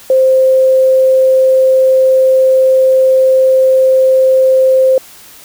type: tone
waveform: sine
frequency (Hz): 523.3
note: C5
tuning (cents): 0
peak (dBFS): -5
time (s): 0.1-4.98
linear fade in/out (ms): 2
effects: white hiss -37 dBFS RMS until 5.44 s